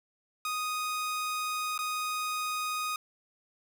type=tone with dropouts; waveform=sawtooth; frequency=1244.5 Hz; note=D#6; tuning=in tune; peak=-27 dBFS; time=0.45-2.96 s; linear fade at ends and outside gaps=2 ms; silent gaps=1.778-1.789 s; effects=none